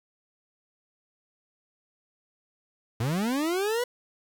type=linear sweep; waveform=40% pulse; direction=up; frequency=105.3 to 499.3 Hz; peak=-24 dBFS; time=3-3.84 s; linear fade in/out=5 ms; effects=9-bit